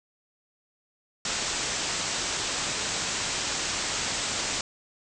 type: low-pass noise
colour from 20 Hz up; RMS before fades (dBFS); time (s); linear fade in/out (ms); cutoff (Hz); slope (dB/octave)
white; -30; 1.25-4.61; 2; 8100; 96
effects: none